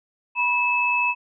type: tone pair together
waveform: sine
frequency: 975 / 2605 Hz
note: B5 / E7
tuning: -23 / -21 cents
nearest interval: octave + perfect fourth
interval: 1702 cents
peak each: -23 / -20 dBFS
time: 0.35-1.15 s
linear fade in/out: 50 ms
effects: none